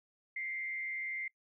sine tone with frequency modulation, 2093 Hz, C7, in tune, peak -36 dBFS, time 0.36-1.28 s, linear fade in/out 5 ms, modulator 120 Hz, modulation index 0.51, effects noise-tail reverb RT60 0.1 s tail -24 dB re dry

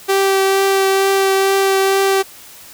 sawtooth tone with vibrato, 388.5 Hz, G4, 16 cents flat, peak -8 dBFS, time 0.08-2.23 s, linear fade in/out 20 ms, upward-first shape triangle, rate 2.2 Hz, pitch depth 12 cents each way, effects white hiss -39 dBFS RMS until 2.73 s

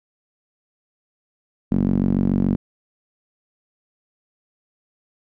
sawtooth tone with band-pass filter, 47 Hz, F#1, 28 cents sharp, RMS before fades -19 dBFS, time 1.71-2.56 s, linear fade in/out 10 ms, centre 220 Hz, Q 3.5, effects none

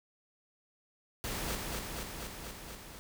pink noise with echo, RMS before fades -37 dBFS, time 1.24-1.55 s, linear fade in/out 0 ms, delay 240 ms, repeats 6, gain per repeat -2 dB, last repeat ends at 2.99 s, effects none

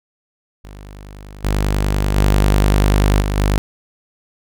sawtooth tone with level steps, 50.2 Hz, G1, 42 cents sharp, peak -30 / -11 / -7 / -13 / -9 dBFS, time 0.64-3.58 s, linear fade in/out 0 ms, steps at 1.44 / 2.16 / 3.21 / 3.37 s, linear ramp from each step 10 ms, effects none

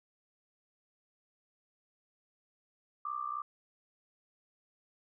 sine tone with amplitude modulation, 1183 Hz, D6, 12 cents sharp, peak -31 dBFS, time 3.05-3.42 s, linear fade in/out 5 ms, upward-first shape sine, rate 63.2 Hz, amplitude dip 85%, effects none

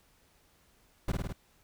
brown noise with echo, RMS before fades -29 dBFS, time 1.08-1.12 s, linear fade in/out 5 ms, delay 52 ms, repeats 4, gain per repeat -2 dB, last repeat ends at 1.328 s, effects pink hiss -66 dBFS RMS until 1.63 s

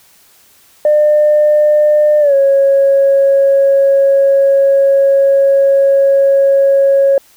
sine tone with pitch glide, 600 to 550.2 Hz, D5 to C#5, +37 to -13 cents, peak -5 dBFS, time 0.85-7.18 s, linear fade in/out 2 ms, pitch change -150 cents, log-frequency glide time 2.2-2.34 s, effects tanh soft clip ceiling -2 dBFS + white hiss -47 dBFS RMS until 7.36 s

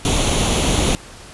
pink noise with comb filter, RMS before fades -17 dBFS, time 0.05-0.95 s, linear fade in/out 0 ms, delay 0.3 ms, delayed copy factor +0.55, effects pink hiss -39 dBFS RMS until 1.33 s + resampled to 24000 Hz

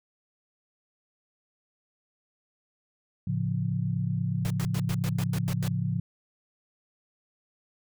sine chord, A augmented, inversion none, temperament equal, 110 / 138.59 / 174.61 Hz, A2 / C#3 / E#3, 0 / 0 / 0 cents, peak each -30 dBFS, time 3.27-6 s, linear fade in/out 5 ms
pink noise bursts, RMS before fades -37 dBFS, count 9, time 4.45-5.679 s, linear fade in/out 0 ms, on 53 ms, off 94 ms
effects none

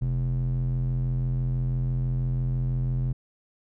square tone with band-pass filter, 43.03 Hz, F1, 25 cents flat, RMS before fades -26 dBFS, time 0.01-3.13 s, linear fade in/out 10 ms, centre 110 Hz, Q 4.2, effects none

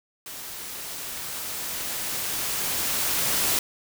white noise with level ramp, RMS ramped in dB -38 to -23 dBFS, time 0.26-3.59 s, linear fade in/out 2 ms, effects none

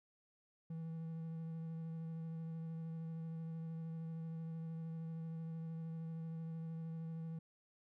triangle tone with vibrato, 162.9 Hz, E3, 20 cents flat, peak -40 dBFS, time 0.7-7.39 s, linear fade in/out 5 ms, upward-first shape sine, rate 13 Hz, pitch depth 14 cents each way, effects none

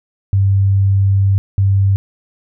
sine tone pair in turn, 98 / 98 Hz, G2 / G2, 0 / 0 cents, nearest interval unison, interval 0 cents, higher neither, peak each -9 dBFS, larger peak neither, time 0.33-1.38 / 1.58-1.96 s, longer first, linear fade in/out 0 ms, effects none

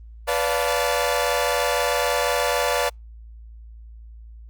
sawtooth chord, B half-diminished seventh, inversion none, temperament equal with one note detuned, 493.9 / 577.9 / 698.5 / 880 Hz, B4 / D5 / F5 / A5, 0 / -28 / 0 / 0 cents, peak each -21 / -20 / -23 / -24 dBFS, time 0.27-2.9 s, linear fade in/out 20 ms, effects added 56 Hz sine -39 dBFS peak until 4.49 s + Opus 32 kbps

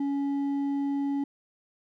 sine tone with hard clipping, 280.3 Hz, C#4, 19 cents sharp, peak -27 dBFS, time 0-1.24 s, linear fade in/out 5 ms, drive 4 dB, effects none

